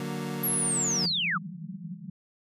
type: chord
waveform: 30% pulse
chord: D augmented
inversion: none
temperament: equal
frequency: 146.83 / 185 / 233.1 Hz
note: D3 / F#3 / A#3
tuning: 0 / 0 / 0 cents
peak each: -33 dBFS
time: 0-1.06 s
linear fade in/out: 2 ms
type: linear sweep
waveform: sine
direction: down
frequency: 11820 to 1097 Hz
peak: -25 dBFS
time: 0.43-1.38 s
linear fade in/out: 10 ms
type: band-pass noise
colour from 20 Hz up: pink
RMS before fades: -39 dBFS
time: 0.96-2.1 s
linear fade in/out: 5 ms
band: 160 to 200 Hz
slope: 96 dB/octave
effects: resampled to 32000 Hz